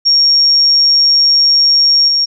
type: tone with level steps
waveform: sine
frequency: 5550 Hz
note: F8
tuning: 12 cents flat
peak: -6 / -9 dBFS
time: 0.05-2.26 s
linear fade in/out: 20 ms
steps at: 2.08 s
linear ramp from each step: 5 ms
effects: none